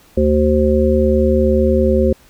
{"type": "harmonic tone", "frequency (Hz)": 75.2, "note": "D2", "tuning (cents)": 42, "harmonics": [1, 3, 5, 7], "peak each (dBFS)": [-16, -16, -16, -16], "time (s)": [0.17, 2.13], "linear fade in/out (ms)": 5, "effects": ["pink hiss -49 dBFS RMS until 2.29 s"]}